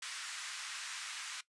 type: band-pass noise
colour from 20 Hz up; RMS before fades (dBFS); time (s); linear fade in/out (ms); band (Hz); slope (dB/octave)
pink; -44; 0.02-1.41; 5; 1300 to 9100; 24
effects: noise-tail reverb RT60 0.1 s tail -17 dB re dry + resampled to 24000 Hz